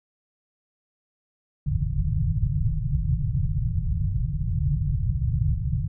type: low-pass noise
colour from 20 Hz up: white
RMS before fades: -24 dBFS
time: 1.66-5.88 s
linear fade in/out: 5 ms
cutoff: 160 Hz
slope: 96 dB/octave
effects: none